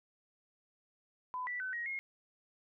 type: tone with pitch steps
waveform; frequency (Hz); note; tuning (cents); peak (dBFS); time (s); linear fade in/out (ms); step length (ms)
sine; 1005 / 1966 / 1517 / 1889 / 2151; B5 / B6 / F#6 / A#6 / C7; +30 / -8 / +43 / +22 / +47; -36; 1.34-1.99; 0; 130
effects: none